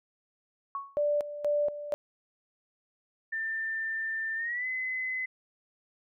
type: tone with exponential decay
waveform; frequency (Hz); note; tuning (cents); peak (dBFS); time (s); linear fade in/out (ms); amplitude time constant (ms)
sine; 1108.7; C#6; 0; -29; 0.75-1.03; 1; 59
type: tone with tremolo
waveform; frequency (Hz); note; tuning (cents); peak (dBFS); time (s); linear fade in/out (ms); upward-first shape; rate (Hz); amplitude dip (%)
sine; 587.3; D5; 0; -24; 0.97-1.94; 0; square; 2.1; 75
type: tone with pitch glide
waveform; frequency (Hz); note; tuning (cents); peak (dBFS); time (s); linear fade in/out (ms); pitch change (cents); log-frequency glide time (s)
sine; 1789 to 2031; A6 to B6; +28 to +48; -30; 3.32-5.26; 10; +220; 4.36-4.67
effects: none